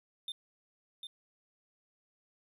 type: tone with echo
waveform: triangle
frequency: 3596 Hz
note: A7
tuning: 37 cents sharp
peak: -35 dBFS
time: 0.28-0.32 s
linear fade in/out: 2 ms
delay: 750 ms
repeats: 1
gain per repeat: -5 dB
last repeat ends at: 1.07 s
effects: none